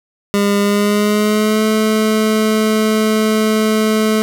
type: tone with pitch glide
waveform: 25% pulse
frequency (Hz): 202.4 to 216.9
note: G#3 to A3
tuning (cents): -44 to -25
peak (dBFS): -8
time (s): 0.34-4.22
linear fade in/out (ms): 0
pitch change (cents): +119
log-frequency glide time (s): 0.6-1.64
effects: none